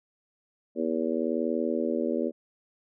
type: harmonic tone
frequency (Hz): 80.9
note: E2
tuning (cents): -32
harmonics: 3 / 4 / 5 / 6 / 7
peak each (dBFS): -30 / -31 / -32 / -33 / -33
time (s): 0.75-2.32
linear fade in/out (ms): 50
effects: none